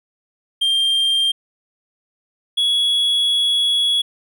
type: tone pair in turn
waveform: triangle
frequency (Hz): 3185 / 3360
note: G7 / G#7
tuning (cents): +27 / +19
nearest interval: minor second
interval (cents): 92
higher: second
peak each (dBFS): -13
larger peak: neither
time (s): 0.61-1.32 / 2.57-4.02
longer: second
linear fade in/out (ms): 10
effects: none